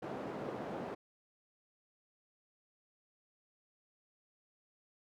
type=band-pass noise; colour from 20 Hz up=white; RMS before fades=-42 dBFS; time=0.02-0.95 s; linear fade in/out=10 ms; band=180 to 580 Hz; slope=12 dB/octave; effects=none